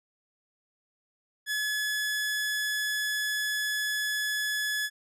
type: tone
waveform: sawtooth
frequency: 1706 Hz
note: G#6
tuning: 46 cents sharp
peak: -24 dBFS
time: 1.46-4.9 s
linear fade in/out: 50 ms
effects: resampled to 32000 Hz